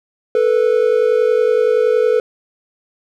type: tone pair together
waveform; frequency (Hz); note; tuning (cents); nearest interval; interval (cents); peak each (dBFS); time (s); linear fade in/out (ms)
triangle; 440 / 490.7; A4 / B4; 0 / -11; major second; 189; -12; 0.35-2.2; 2
effects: none